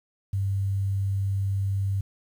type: tone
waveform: sine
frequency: 98 Hz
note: G2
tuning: in tune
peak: -23 dBFS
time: 0.33-2.01 s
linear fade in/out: 5 ms
effects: 9-bit